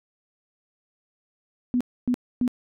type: tone bursts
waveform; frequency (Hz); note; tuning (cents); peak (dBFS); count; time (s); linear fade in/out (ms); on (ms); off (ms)
sine; 246.9; B3; 0; -19; 3; 1.74-2.478; 0; 66; 270
effects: none